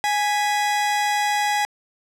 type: tone pair together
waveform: 40% pulse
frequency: 830.6 / 1975.5 Hz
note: G#5 / B6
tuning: 0 / 0 cents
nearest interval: octave + minor third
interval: 1500 cents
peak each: -19 / -25 dBFS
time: 0.04-1.65 s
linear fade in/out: 0 ms
effects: low-pass 10000 Hz 12 dB/octave